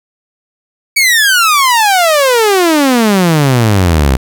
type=exponential sweep; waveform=sawtooth; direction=down; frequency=2287 to 62.5 Hz; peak=-3 dBFS; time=0.96-4.17 s; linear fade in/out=10 ms; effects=none